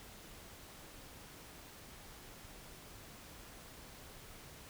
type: silence
effects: pink hiss -54 dBFS RMS until 4.69 s